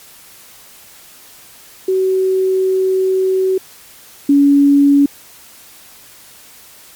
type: tone pair in turn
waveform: sine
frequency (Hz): 377.5 / 282.8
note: F#4 / C#4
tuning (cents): +35 / +35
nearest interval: perfect fourth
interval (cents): 500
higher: first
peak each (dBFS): -11 / -6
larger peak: second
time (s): 1.88-3.58 / 4.29-5.06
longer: first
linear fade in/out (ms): 5
effects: white hiss -41 dBFS RMS until 6.95 s + MP3 96 kbps